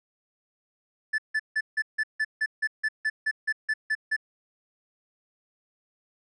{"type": "tone bursts", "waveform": "triangle", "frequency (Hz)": 1746, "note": "A6", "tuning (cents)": -14, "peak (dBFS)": -21, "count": 15, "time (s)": [1.13, 4.165], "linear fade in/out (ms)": 10, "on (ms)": 53, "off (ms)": 160, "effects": ["resampled to 24000 Hz"]}